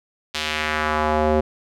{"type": "tone with band-pass filter sweep", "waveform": "square", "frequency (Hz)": 76.9, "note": "D#2", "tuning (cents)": -20, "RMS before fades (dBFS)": -21, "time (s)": [0.34, 1.41], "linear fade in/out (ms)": 10, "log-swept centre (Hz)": [3800, 470], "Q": 1.4, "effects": []}